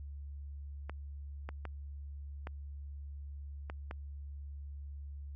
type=clicks; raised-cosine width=0.5 ms; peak=-27 dBFS; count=6; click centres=0.896 / 1.49 / 1.653 / 2.471 / 3.699 / 3.911 s; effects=added 71 Hz sine -42 dBFS peak until 5.35 s